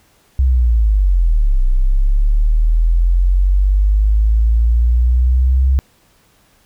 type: linear two-way sweep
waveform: sine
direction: down then up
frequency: 66.6 to 30.87 to 66.6 Hz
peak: -9 dBFS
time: 0.39-5.79 s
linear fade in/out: 0 ms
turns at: 1.63 s
effects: pink hiss -54 dBFS RMS until 6.65 s